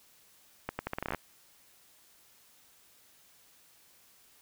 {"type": "accelerating click train", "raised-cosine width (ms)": 0.5, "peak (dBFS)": -18, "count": 12, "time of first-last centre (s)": [0.69, 1.147], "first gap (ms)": 100, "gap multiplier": 0.8, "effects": ["white hiss -62 dBFS RMS until 4.41 s"]}